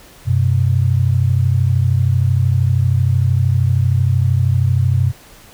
sine tone pair together, 94.35 / 127.3 Hz, F#2 / C3, +34 / -47 cents, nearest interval perfect fourth, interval 519 cents, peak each -14 dBFS, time 0.25-5.13 s, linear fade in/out 50 ms, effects pink hiss -43 dBFS RMS until 5.53 s

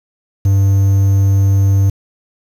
triangle tone with quantisation, 98 Hz, G2, in tune, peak -6 dBFS, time 0.45-1.9 s, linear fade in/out 5 ms, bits 6, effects none

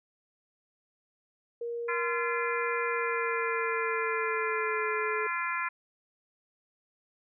sine tone with pitch glide, 470.9 to 431.8 Hz, A#4 to A4, +18 to -33 cents, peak -32 dBFS, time 1.61-5.27 s, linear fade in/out 5 ms, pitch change -151 cents, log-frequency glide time 2.85-4.88 s
harmonic tone, 343.3 Hz, F4, 30 cents flat, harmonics 3 / 4 / 5 / 6 / 7, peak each -34 / -35 / -36 / -37 / -37 dBFS, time 1.88-5.69 s, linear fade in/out 10 ms
effects none

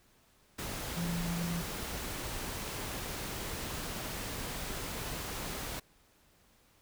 sine tone in noise, 170.4 Hz, F3, 42 cents flat, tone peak -33 dBFS, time 0.96-1.62 s, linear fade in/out 10 ms, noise pink, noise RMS -39 dBFS, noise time 0.58-5.8 s, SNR +3 dB, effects pink hiss -66 dBFS RMS until 6.81 s

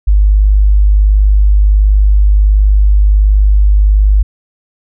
sine tone, 50.7 Hz, G#1, 41 cents flat, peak -4 dBFS, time 0.07-4.23 s, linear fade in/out 10 ms, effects none

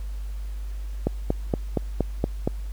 click train, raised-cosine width 2 ms, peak -8 dBFS, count 7, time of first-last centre 1.07-2.475 s, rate 4.27 Hz, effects added 50 Hz sine -29 dBFS peak until 2.72 s + pink hiss -53 dBFS RMS until 2.72 s

